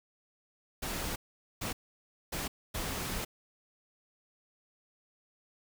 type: noise bursts at uneven times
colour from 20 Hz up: pink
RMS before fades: -36 dBFS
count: 4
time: 0.82-1.16 / 1.61-1.73 / 2.32-2.48 / 2.74-3.25 s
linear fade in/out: 10 ms
effects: none